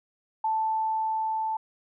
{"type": "tone with level ramp", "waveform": "sine", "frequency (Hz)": 880, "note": "A5", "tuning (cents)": 0, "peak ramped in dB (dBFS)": [-23, -26], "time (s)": [0.44, 1.57], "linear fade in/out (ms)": 5, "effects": []}